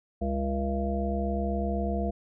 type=harmonic tone; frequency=68 Hz; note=C#2; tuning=33 cents flat; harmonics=1 / 3 / 5 / 7 / 9 / 10; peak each=-30 / -31 / -37 / -36 / -43 / -33 dBFS; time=0.21-2.11 s; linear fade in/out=10 ms; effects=none